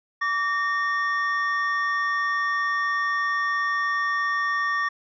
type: tone pair together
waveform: triangle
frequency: 1153.9 / 1837 Hz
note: D6 / A#6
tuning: -31 / -26 cents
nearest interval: minor sixth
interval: 805 cents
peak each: -23 dBFS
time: 0.21-4.89 s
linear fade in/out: 10 ms
effects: resampled to 16000 Hz